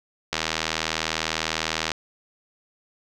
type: click train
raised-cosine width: 0.2 ms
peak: -6 dBFS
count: 128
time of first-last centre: 0.33-1.917 s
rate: 80 Hz
effects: none